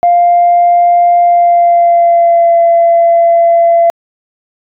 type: tone with pitch glide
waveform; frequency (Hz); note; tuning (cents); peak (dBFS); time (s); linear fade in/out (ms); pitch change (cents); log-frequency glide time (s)
sine; 698.5 to 678.6; F5 to F5; 0 to -50; -3; 0.03-3.9; 0; -50; 1.2-2.59
effects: tanh soft clip ceiling 0 dBFS